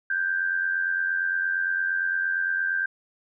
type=tone with amplitude modulation; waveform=sine; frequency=1572 Hz; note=G6; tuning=4 cents sharp; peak=-20 dBFS; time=0.1-2.86 s; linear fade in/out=5 ms; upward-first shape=sine; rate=88.7 Hz; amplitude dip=60%; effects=none